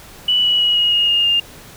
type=tone with pitch steps; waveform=sine; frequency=2960 / 2934 / 2909 / 2884 / 2859 / 2835 / 2810 Hz; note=F#7 / F#7 / F#7 / F#7 / F7 / F7 / F7; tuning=0 / -15 / -30 / -45 / +40 / +25 / +10 cents; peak=-12 dBFS; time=0.28-1.4 s; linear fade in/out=5 ms; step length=160 ms; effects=pink hiss -40 dBFS RMS until 1.76 s